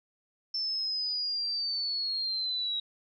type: linear sweep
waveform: sine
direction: down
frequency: 5330 to 3835 Hz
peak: -29 dBFS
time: 0.54-2.8 s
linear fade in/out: 5 ms
effects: none